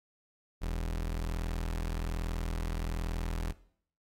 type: tone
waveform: 35% pulse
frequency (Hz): 41.2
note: E1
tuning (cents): 0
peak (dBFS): -30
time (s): 0.61-3.53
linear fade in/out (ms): 20
effects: noise-tail reverb RT60 0.6 s tail -18 dB re dry + AAC 48 kbps